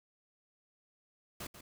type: noise with echo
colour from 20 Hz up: pink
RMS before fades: -43 dBFS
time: 1.4-1.47 s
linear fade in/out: 5 ms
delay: 140 ms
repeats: 1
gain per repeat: -10 dB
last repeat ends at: 1.61 s
effects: none